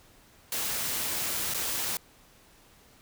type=noise with dropouts; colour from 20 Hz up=white; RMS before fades=-31 dBFS; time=0.52-1.97 s; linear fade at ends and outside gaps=2 ms; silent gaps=1.539-1.544 s; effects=pink hiss -58 dBFS RMS until 3.01 s